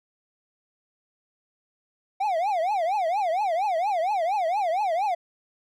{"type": "tone with vibrato", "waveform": "triangle", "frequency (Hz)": 740, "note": "F#5", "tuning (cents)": 0, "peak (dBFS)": -20, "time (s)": [2.2, 5.15], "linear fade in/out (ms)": 10, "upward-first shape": "triangle", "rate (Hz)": 4.3, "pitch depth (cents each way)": 290, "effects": []}